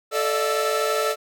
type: tone cluster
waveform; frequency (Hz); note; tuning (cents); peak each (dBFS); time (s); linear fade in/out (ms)
45% pulse; 438.5 / 588 / 636 / 699 / 1328; A4 / D5 / D#5 / F5 / E6; -6 / +2 / +38 / +1 / +12; -25 / -26 / -31 / -34 / -26; 0.11-1.16; 50
effects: none